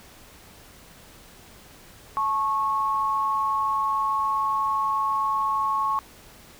sine tone pair together, 870 / 1098.2 Hz, A5 / C#6, -20 / -17 cents, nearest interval major third, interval 403 cents, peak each -29 / -22 dBFS, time 2.17-5.99 s, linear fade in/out 0 ms, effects pink hiss -49 dBFS RMS until 6.59 s

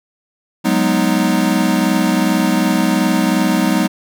square chord, G# minor seventh, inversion third, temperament equal, 185 / 207.7 / 246.9 / 311.1 Hz, F#3 / G#3 / B3 / D#4, 0 / 0 / 0 / 0 cents, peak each -19 dBFS, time 0.64-3.88 s, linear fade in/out 20 ms, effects none

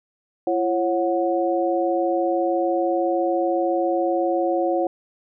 sine tone cluster, 339.3 / 547 / 733 Hz, F4 / C#5 / F#5, -50 / -23 / -16 cents, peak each -22 / -23 / -24 dBFS, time 0.47-4.87 s, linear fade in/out 2 ms, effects none

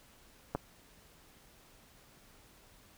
clicks, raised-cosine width 1 ms, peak -18 / -28 dBFS, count 2, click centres 0.55 / 0.557 s, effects pink hiss -61 dBFS RMS until 2.97 s

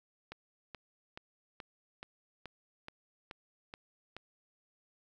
click train, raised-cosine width 0.3 ms, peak -28 dBFS, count 10, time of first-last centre 0.32-4.166 s, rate 2.34 Hz, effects 11-bit

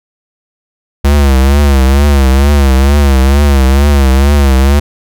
square tone with vibrato, 69 Hz, C#2, 7 cents flat, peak -5 dBFS, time 1.04-4.8 s, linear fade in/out 10 ms, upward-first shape triangle, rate 2.2 Hz, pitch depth 110 cents each way, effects none

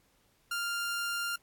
sawtooth tone, 1396.9 Hz, F6, in tune, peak -28 dBFS, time 0.51-1.36 s, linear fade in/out 5 ms, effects pink hiss -69 dBFS RMS until 1.42 s + AAC 64 kbps

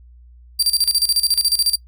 sawtooth tone with tremolo, 4706 Hz, D8, 3 cents sharp, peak -10 dBFS, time 0.59-1.76 s, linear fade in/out 10 ms, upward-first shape square, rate 14 Hz, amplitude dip 80%, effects noise-tail reverb RT60 0.1 s tail -21 dB re dry + added 60 Hz sine -42 dBFS peak until 1.87 s

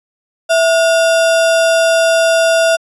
sine tone with sample-and-hold, 659.3 Hz, E5, in tune, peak -8 dBFS, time 0.49-2.77 s, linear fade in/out 20 ms, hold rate 2100 Hz, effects resampled to 24000 Hz

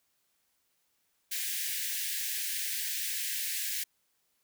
white high-pass noise, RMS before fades -34 dBFS, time 1.31-3.84 s, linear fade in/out 10 ms, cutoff 1600 Hz, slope 96 dB/octave, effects white hiss -75 dBFS RMS until 4.43 s

